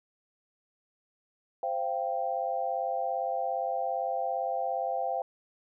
sine chord, C suspended fourth, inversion none, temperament equal with one note detuned, 523.3 / 686.5 / 784 Hz, C5 / F5 / G5, 0 / -30 / 0 cents, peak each -34 / -32 / -32 dBFS, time 1.63-5.22 s, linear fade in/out 2 ms, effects none

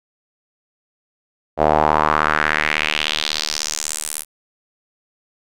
sawtooth tone with band-pass filter sweep, 76.4 Hz, D#2, 31 cents flat, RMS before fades -19 dBFS, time 1.57-4.25 s, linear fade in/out 50 ms, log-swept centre 640 to 11000 Hz, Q 2.8, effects none

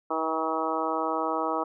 harmonic tone, 160 Hz, D#3, 49 cents sharp, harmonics 2 / 3 / 4 / 5 / 6 / 7 / 8, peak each -33 / -33 / -33 / -33 / -33 / -33 / -33 dBFS, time 0.1-1.64 s, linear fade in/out 10 ms, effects none

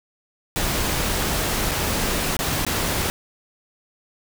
pink noise with dropouts, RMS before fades -23 dBFS, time 0.56-3.1 s, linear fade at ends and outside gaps 0 ms, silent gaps 1.712-1.716 / 2.367-2.391 / 2.65-2.666 s, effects none

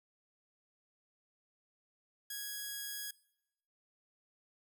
5% pulse tone, 1658 Hz, G#6, 3 cents flat, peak -29 dBFS, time 2.3-3.11 s, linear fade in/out 5 ms, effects noise-tail reverb RT60 0.9 s tail -24 dB re dry

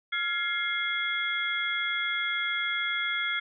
sine tone cluster, 1389 / 1689 / 2122 / 3345 Hz, F6 / G#6 / C7 / G#7, -10 / +29 / +24 / +12 cents, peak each -32 / -36 / -30 / -33 dBFS, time 0.12-3.4 s, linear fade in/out 10 ms, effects none

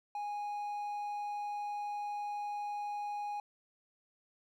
triangle tone, 826 Hz, G#5, 10 cents flat, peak -34 dBFS, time 0.15-3.4 s, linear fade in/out 2 ms, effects none

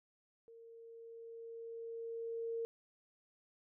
sine tone with level ramp, 459.1 Hz, A#4, 26 cents flat, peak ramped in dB -55 to -36 dBFS, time 0.48-2.65 s, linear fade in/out 0 ms, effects none

